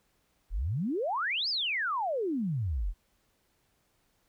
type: exponential two-way sweep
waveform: sine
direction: up then down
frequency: 36.45 to 5270 to 36.45 Hz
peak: -28 dBFS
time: 0.5-2.94 s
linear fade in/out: 50 ms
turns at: 1.49 s
effects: pink hiss -72 dBFS RMS until 4.28 s